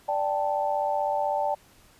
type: chord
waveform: sine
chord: D suspended fourth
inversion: none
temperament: equal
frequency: 587.3 / 784 / 880 Hz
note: D5 / G5 / A5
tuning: 0 / 0 / 0 cents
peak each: -28 dBFS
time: 0.08-1.55 s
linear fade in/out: 10 ms
effects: pink hiss -57 dBFS RMS until 1.99 s + resampled to 32000 Hz